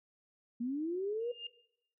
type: linear sweep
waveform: sine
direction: up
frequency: 228.8 to 493.9 Hz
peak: -33 dBFS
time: 0.6-1.32 s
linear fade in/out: 10 ms
type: tone with exponential growth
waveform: sine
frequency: 2816 Hz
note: F7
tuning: 14 cents sharp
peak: -36 dBFS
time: 1.2-1.47 s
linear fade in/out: 5 ms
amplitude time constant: 58 ms
effects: noise-tail reverb RT60 0.8 s tail -20 dB re dry